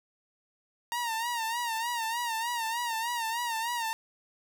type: tone with vibrato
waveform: sawtooth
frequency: 928 Hz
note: A#5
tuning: 8 cents flat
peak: -26 dBFS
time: 0.92-3.93 s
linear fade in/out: 0 ms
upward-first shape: sine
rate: 3.3 Hz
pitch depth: 77 cents each way
effects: none